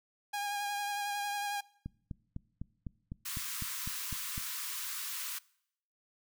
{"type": "tone with vibrato", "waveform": "sawtooth", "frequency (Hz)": 816, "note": "G#5", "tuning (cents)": -31, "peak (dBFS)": -30, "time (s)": [0.33, 1.61], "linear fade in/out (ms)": 10, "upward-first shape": "sine", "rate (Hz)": 11, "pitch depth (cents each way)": 20}
{"type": "click train", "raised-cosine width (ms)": 5, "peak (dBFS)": -27, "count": 11, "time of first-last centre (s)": [1.86, 4.379], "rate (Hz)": 3.97}
{"type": "high-pass noise", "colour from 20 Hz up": "white", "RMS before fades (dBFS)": -39, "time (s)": [3.25, 5.39], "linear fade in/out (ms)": 10, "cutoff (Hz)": 960, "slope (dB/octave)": 96}
{"effects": ["noise-tail reverb RT60 0.7 s tail -23 dB re dry"]}